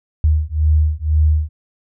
sine beating tone pair, 76 / 78 Hz, D#2 / D#2, -40 / +5 cents, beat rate 2 Hz, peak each -15 dBFS, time 0.24-1.49 s, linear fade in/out 0 ms, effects none

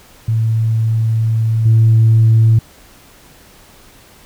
sine tone with level steps, 112.1 Hz, A2, 33 cents sharp, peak -11 / -5 dBFS, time 0.28-2.59 s, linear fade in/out 5 ms, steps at 1.65 s, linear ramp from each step 10 ms, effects tanh soft clip ceiling -3 dBFS + pink hiss -44 dBFS RMS until 4.25 s

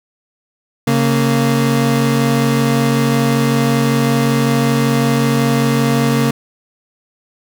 30% pulse tone pair together, 138.1 / 230.9 Hz, C#3 / A#3, -6 / -16 cents, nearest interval major sixth, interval 890 cents, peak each -12 dBFS, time 0.87-6.31 s, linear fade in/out 5 ms, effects none

